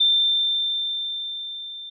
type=tone with level ramp; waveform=sine; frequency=3574 Hz; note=A7; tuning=26 cents sharp; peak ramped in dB=-14 to -34 dBFS; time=0-1.9 s; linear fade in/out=10 ms; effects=none